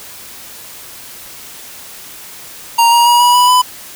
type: tone with pitch steps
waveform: square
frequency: 932.3 / 945.3 / 958.5 / 971.9 / 985.5 / 999.2 Hz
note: A#5 / A#5 / A#5 / B5 / B5 / B5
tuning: 0 / +24 / +48 / -28 / -4 / +20 cents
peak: -7 dBFS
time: 2.78-3.62 s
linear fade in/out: 10 ms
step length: 140 ms
effects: white hiss -33 dBFS RMS until 3.95 s